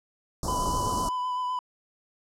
pink band-stop noise, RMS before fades -30 dBFS, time 0.43-1.09 s, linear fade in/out 2 ms, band 1200 to 4800 Hz, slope 48 dB/octave
triangle tone with vibrato, 1000 Hz, B5, 21 cents sharp, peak -25 dBFS, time 0.48-1.59 s, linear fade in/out 2 ms, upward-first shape sine, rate 7.9 Hz, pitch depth 18 cents each way
effects low-pass 9000 Hz 12 dB/octave

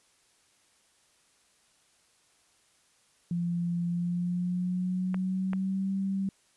sine tone with pitch glide, 172.7 to 193.85 Hz, F3 to G3, -19 to -19 cents, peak -27 dBFS, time 3.31-6.29 s, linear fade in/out 2 ms, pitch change +200 cents, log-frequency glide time 3.88-5.93 s
clicks, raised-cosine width 0.5 ms, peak -22 dBFS, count 2, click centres 5.144 / 5.533 s
effects white hiss -66 dBFS RMS until 6.56 s + resampled to 24000 Hz

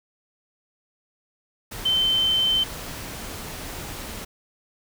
sine tone in noise, 3088 Hz, G7, 27 cents flat, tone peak -18 dBFS, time 1.85-2.64 s, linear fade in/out 10 ms, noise pink, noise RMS -35 dBFS, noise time 1.71-4.25 s, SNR +14 dB, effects none

